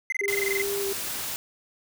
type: tone bursts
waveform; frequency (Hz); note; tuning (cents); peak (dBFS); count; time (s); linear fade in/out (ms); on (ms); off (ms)
triangle; 2063; C7; -25; -22; 12; 0.1-0.618; 2; 23; 22
type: tone with vibrato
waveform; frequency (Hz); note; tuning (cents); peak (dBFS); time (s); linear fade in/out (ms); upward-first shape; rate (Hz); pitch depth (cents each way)
sine; 397.1; G4; +22; -27; 0.21-0.93; 5; square; 2.4; 13
type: noise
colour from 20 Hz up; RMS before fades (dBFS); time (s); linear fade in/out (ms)
white; -32; 0.28-1.36; 0
effects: none